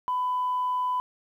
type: tone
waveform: sine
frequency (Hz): 1000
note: B5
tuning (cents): +21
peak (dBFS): -23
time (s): 0.08-1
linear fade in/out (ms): 0
effects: tanh soft clip ceiling -20 dBFS + 10-bit